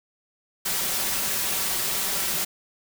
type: noise with comb filter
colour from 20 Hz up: white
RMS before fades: -26 dBFS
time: 0.65-2.45 s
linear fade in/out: 10 ms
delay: 5.2 ms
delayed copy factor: +0.5
effects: none